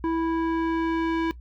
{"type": "tone with low-pass filter sweep", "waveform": "square", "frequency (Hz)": 328.4, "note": "E4", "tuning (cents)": -6, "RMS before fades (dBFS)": -25, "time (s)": [0.04, 1.31], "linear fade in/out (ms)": 0, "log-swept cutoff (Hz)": [1200, 2500], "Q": 0.99, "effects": ["noise-tail reverb RT60 0.1 s tail -18 dB re dry", "added 60 Hz sine -40 dBFS peak until 1.4 s"]}